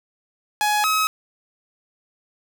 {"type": "tone pair in turn", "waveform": "sawtooth", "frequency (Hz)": [839, 1277.3], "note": ["G#5", "D#6"], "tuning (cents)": [17, 45], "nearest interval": "perfect fifth", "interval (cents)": 728, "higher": "second", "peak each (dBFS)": -14, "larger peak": "neither", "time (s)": [[0.61, 0.84], [0.84, 1.07]], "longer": "neither", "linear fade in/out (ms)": 0, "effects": []}